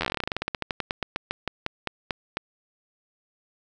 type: slowing click train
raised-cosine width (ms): 0.3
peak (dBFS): -10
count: 30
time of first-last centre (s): 0.01-2.37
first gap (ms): 11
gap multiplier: 1.12
effects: none